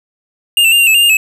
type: tone with pitch steps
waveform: square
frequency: 2819 / 2674 / 2803 / 2771 / 2605 / 2798 / 2816 / 2587 Hz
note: F7 / E7 / F7 / F7 / E7 / F7 / F7 / E7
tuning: +16 / +24 / +6 / -14 / -21 / +3 / +14 / -33 cents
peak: -7 dBFS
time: 0.57-1.17 s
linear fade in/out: 2 ms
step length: 75 ms
effects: none